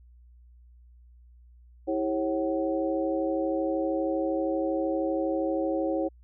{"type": "tone cluster", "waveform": "sine", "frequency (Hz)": [324.9, 397.6, 544, 753], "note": ["E4", "G4", "C#5", "F#5"], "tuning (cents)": [-25, 25, -33, 30], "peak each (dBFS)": [-28, -34, -29, -36], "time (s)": [1.87, 6.09], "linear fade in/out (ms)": 20, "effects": ["added 60 Hz sine -51 dBFS peak until 6.23 s"]}